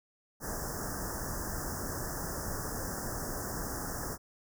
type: band-stop noise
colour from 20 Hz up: pink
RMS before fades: -37 dBFS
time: 0.4-4.18 s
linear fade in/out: 50 ms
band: 1800 to 5100 Hz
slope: 96 dB/octave
effects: none